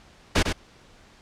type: noise with echo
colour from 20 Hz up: pink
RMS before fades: -19 dBFS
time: 0.35-0.43 s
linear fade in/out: 10 ms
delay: 100 ms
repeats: 1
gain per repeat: -6 dB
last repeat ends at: 0.53 s
effects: pink hiss -53 dBFS RMS until 1.21 s + low-pass 6000 Hz 12 dB/octave